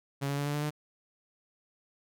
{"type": "tone with pitch steps", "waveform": "sawtooth", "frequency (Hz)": [139.4, 141.43, 143.48, 145.57, 147.69, 149.84], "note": ["C#3", "C#3", "D3", "D3", "D3", "D3"], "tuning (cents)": [10, 35, -40, -15, 10, 35], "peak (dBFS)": -26, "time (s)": [0.21, 0.708], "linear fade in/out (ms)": 20, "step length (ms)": 83, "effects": []}